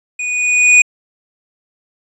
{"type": "tone with level ramp", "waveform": "square", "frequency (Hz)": 2469, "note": "D#7", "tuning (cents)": -14, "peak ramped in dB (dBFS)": [-20, -4], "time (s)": [0.19, 0.82], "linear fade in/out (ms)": 5, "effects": ["resampled to 24000 Hz"]}